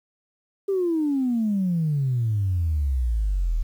sine exponential sweep, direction down, 402 to 37.86 Hz, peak -19 dBFS, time 0.68-3.63 s, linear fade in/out 10 ms, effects tanh soft clip ceiling -16 dBFS + 9-bit

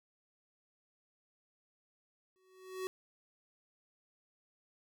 square tone with exponential growth, 374.2 Hz, F#4, 20 cents sharp, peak -35 dBFS, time 2.36-2.87 s, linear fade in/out 0 ms, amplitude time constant 110 ms, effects none

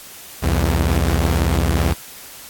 sawtooth beating tone pair, 65.5 / 83.5 Hz, C2 / E2, +2 / +23 cents, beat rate 18 Hz, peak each -14 dBFS, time 0.42-1.94 s, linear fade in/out 20 ms, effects white hiss -38 dBFS RMS until 2.49 s + AAC 64 kbps

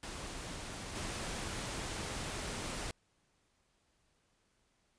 pink noise with level steps, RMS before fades -44 / -40 dBFS, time 0.03-2.91 s, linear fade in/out 0 ms, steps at 0.95 s, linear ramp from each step 5 ms, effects pink hiss -75 dBFS RMS until 4.98 s + resampled to 22050 Hz

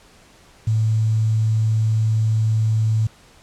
sine tone with quantisation, 110 Hz, A2, in tune, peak -15 dBFS, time 0.67-3.07 s, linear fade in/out 5 ms, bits 7, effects pink hiss -50 dBFS RMS until 3.42 s + low-pass 9000 Hz 12 dB/octave

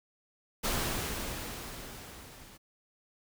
pink noise with level ramp, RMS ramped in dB -30 to -53 dBFS, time 0.63-2.58 s, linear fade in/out 20 ms, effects none

